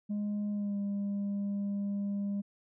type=tone with pitch glide; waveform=sine; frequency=206.8 to 201.1 Hz; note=G#3 to G3; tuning=-7 to +44 cents; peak=-28 dBFS; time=0.09-2.42 s; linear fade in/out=20 ms; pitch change=-49 cents; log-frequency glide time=0.51-0.77 s; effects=tanh soft clip ceiling -30 dBFS